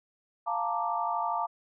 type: chord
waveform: sine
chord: Bb major seventh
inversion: second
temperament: equal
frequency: 698.5 / 880 / 932.3 / 1174.7 Hz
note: F5 / A5 / Bb5 / D6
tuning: 0 / 0 / 0 / 0 cents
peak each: -33 dBFS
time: 0.46-1.47 s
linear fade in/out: 20 ms
effects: none